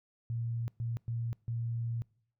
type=tone bursts at uneven times; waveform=sine; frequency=116.54 Hz; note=A#2; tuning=in tune; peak=-32 dBFS; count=4; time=0.3-0.68 / 0.8-0.97 / 1.08-1.33 / 1.48-2.02 s; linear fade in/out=0 ms; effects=noise-tail reverb RT60 0.6 s tail -24 dB re dry